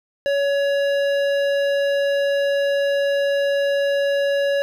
sine tone with hard clipping, 562 Hz, C#5, 24 cents sharp, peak -19 dBFS, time 0.26-4.62 s, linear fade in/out 0 ms, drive 13 dB, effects none

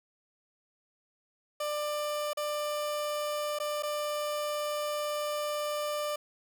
30% pulse tone with dropouts, 594 Hz, D5, 20 cents sharp, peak -28 dBFS, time 1.6-6.16 s, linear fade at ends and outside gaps 5 ms, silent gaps 2.333-2.371 / 3.588-3.599 / 3.825-3.832 s, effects none

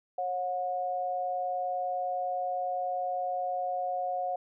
sine tone pair together, 545 / 725.2 Hz, C#5 / F#5, -29 / -35 cents, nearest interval perfect fourth, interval 494 cents, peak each -35 / -30 dBFS, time 0.18-4.36 s, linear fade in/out 5 ms, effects none

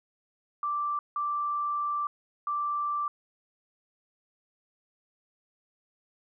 sine tone bursts at uneven times, 1173 Hz, D6, 2 cents flat, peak -27 dBFS, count 3, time 0.63-0.99 / 1.16-2.07 / 2.47-3.08 s, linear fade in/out 2 ms, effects none

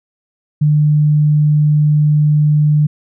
sine tone, 150 Hz, D3, 37 cents sharp, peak -8 dBFS, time 0.61-2.87 s, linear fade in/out 10 ms, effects none

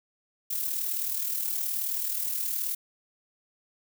violet noise with amplitude modulation, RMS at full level -28 dBFS, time 0.5-2.75 s, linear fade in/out 10 ms, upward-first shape sine, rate 38.9 Hz, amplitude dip 50%, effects none

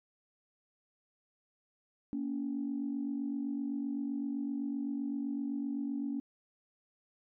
sine tone pair together, 234.5 / 282.3 Hz, A#3 / C#4, +11 / +32 cents, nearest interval minor third, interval 321 cents, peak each -37 / -34 dBFS, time 2.13-6.2 s, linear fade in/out 0 ms, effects tanh soft clip ceiling -26 dBFS

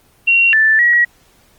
sine tone with pitch steps, 2745 / 1762 / 1913 Hz, F7 / A6 / A#6, -31 / +2 / +44 cents, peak -8 dBFS, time 0.27-1.05 s, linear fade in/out 10 ms, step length 260 ms, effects pink hiss -52 dBFS RMS until 1.58 s + Opus 24 kbps

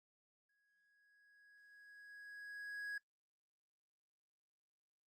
triangle tone with exponential growth, 1661.2 Hz, G#6, in tune, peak -38 dBFS, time 0.49-2.98 s, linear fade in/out 5 ms, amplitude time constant 540 ms, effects noise-tail reverb RT60 0.1 s tail -19 dB re dry + Opus 48 kbps

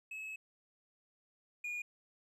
triangle tone pair in turn, 2582 / 2437 Hz, E7 / D#7, -37 / -37 cents, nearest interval minor second, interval 100 cents, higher first, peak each -40 / -36 dBFS, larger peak second, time 0.11-0.36 / 1.64-1.82 s, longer first, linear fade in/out 5 ms, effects resampled to 32000 Hz

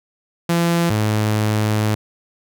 sawtooth tone pair in turn, 170 / 107.09 Hz, F3 / A2, -46 / -46 cents, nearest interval minor sixth, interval 800 cents, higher first, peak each -11 / -12 dBFS, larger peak first, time 0.49-0.9 / 0.9-1.95 s, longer second, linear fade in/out 5 ms, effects none

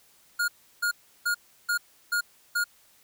square tone bursts, 1428 Hz, F6, 38 cents sharp, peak -24 dBFS, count 6, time 0.39-2.642 s, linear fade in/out 10 ms, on 92 ms, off 340 ms, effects white hiss -60 dBFS RMS until 3.03 s

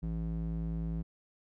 square tone with band-pass filter, 55 Hz, A1, in tune, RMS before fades -35 dBFS, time 0.02-1.03 s, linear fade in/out 20 ms, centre 140 Hz, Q 1.9, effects none

